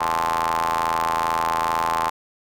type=ring-modulated tone; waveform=sawtooth; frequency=82.4 Hz; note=E2; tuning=in tune; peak=-13 dBFS; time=0-2.1 s; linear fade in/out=10 ms; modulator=961 Hz; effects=none